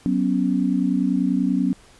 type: chord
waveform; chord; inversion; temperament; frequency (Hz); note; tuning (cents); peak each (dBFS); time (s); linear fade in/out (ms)
sine; F# suspended fourth; none; equal with one note detuned; 186.71 / 246.9 / 277.2; F#3 / B3 / C#4; +16 / 0 / 0; -22; 0.06-1.73; 0
effects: pink hiss -51 dBFS RMS until 1.99 s + resampled to 24000 Hz